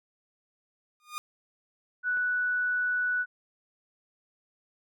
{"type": "tone with exponential growth", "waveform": "sawtooth", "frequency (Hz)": 1220, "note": "D#6", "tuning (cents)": -34, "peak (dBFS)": -27, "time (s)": [1, 1.18], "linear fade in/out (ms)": 0, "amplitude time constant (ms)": 39}
{"type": "tone", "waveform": "sine", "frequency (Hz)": 1480, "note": "F#6", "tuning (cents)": 0, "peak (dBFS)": -25, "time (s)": [2.03, 3.26], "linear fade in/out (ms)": 50}
{"type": "clicks", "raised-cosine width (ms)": 0.5, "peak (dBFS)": [-43, -34], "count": 2, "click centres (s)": [2.112, 2.172]}
{"effects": []}